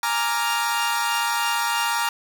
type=chord; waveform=sawtooth; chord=Bb dominant seventh; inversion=third; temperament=equal; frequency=830.6 / 932.3 / 1174.7 / 1396.9 Hz; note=Ab5 / Bb5 / D6 / F6; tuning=0 / 0 / 0 / 0 cents; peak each=-26 / -20 / -26 / -23 dBFS; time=0.03-2.09 s; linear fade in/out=2 ms; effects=none